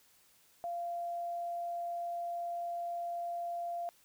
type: tone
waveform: sine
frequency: 691 Hz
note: F5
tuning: 19 cents flat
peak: -35 dBFS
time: 0.64-3.89 s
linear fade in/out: 0 ms
effects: white hiss -66 dBFS RMS until 4.04 s